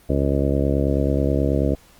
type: harmonic tone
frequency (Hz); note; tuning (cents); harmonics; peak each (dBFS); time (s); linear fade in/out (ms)
69.3; C#2; 0; 1 / 2 / 3 / 4 / 5 / 6 / 7 / 8 / 9; -22 / -24 / -28 / -24 / -27 / -31 / -27 / -29 / -29; 0.09-1.75; 5
effects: pink hiss -52 dBFS RMS until 1.99 s + Opus 32 kbps